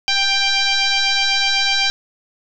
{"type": "tone with frequency modulation", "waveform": "sine", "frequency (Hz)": 784, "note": "G5", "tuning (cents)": 0, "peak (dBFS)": -14, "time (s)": [0.08, 1.9], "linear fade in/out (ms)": 0, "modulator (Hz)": 788, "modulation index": 5.9, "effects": []}